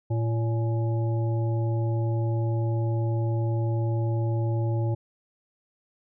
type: harmonic tone with a mistuned harmonic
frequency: 113.8 Hz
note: A#2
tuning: 41 cents flat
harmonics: 1 / 3 / 5 / 7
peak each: -23 / -33 / -37 / -40 dBFS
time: 0.1-4.95 s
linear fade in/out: 10 ms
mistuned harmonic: 7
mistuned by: +89 cents
effects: none